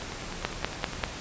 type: two click trains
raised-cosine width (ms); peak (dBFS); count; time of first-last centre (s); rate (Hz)
0.3; -9 / -21; 4 / 11; 0.45-1.038 / 0.02-1.035; 5.1 / 9.85
effects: pink hiss -38 dBFS RMS until 1.2 s + resampled to 16000 Hz